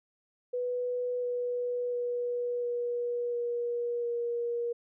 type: tone with pitch steps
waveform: sine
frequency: 493.4 / 489.4 / 485.5 / 481.6 / 477.7 / 473.8 Hz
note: B4 / B4 / B4 / B4 / A#4 / A#4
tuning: -2 / -16 / -30 / -44 / +42 / +28 cents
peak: -29 dBFS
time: 0.53-4.73 s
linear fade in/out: 10 ms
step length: 700 ms
effects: none